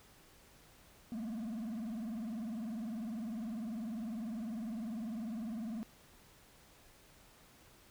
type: tone with vibrato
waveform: triangle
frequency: 223.9 Hz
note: A3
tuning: 30 cents sharp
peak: -36 dBFS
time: 1.12-5.83 s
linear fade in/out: 0 ms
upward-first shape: triangle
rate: 20 Hz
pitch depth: 190 cents each way
effects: pink hiss -62 dBFS RMS until 7.9 s